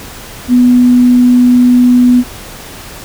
sine tone, 246.9 Hz, B3, in tune, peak -3 dBFS, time 0.48-2.24 s, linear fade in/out 50 ms, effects pink hiss -29 dBFS RMS until 3.04 s

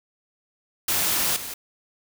white noise with level steps, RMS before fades -23 / -34 dBFS, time 0.88-1.54 s, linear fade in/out 5 ms, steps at 1.36 s, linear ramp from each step 5 ms, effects none

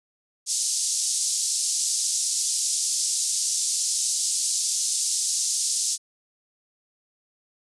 white band-pass noise, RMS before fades -25 dBFS, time 0.46-5.98 s, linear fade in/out 50 ms, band 5000 to 8900 Hz, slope 24 dB/octave, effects resampled to 24000 Hz

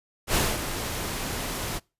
pink noise with ADSR envelope, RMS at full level -22 dBFS, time 0.27-1.8 s, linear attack 79 ms, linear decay 230 ms, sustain -9 dB, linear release 32 ms, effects noise-tail reverb RT60 0.3 s tail -26 dB re dry + resampled to 32000 Hz

